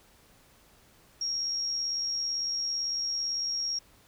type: tone with amplitude modulation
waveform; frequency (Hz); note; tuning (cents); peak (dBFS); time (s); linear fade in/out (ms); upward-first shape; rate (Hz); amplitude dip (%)
sine; 5588; F8; 0; -27; 1.21-3.79; 5; sine; 77.9; 30
effects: pink hiss -60 dBFS RMS until 4.07 s